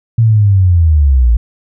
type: linear sweep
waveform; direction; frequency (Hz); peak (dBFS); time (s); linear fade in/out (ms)
sine; down; 116.54 to 54.5; -5; 0.18-1.37; 5
effects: none